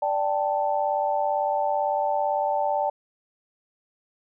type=chord; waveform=sine; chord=D suspended fourth; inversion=none; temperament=just; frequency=587.3 / 783.1 / 881 Hz; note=D5 / G5 / A5; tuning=0 / -2 / +2 cents; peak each=-26 dBFS; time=0.02-2.9 s; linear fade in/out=5 ms; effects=none